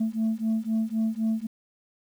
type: beating tone pair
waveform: sine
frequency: 220 / 223.9 Hz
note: A3 / A3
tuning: 0 / +30 cents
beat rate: 3.9 Hz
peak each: -25 dBFS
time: 0-1.47 s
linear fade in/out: 10 ms
effects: tanh soft clip ceiling -20 dBFS + 9-bit